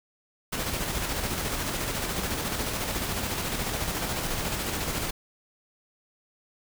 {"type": "noise with tremolo", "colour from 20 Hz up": "pink", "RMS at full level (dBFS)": -29, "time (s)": [0.52, 5.11], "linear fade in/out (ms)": 10, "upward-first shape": "square", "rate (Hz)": 14, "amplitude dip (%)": 30, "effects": []}